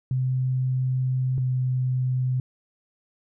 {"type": "tone pair in turn", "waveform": "sine", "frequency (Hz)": [129, 127.89], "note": ["C3", "C3"], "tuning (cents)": [-24, -39], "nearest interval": "unison", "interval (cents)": 15, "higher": "first", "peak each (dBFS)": -21, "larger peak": "neither", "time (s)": [[0.11, 1.38], [1.38, 2.4]], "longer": "first", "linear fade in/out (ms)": 2, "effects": []}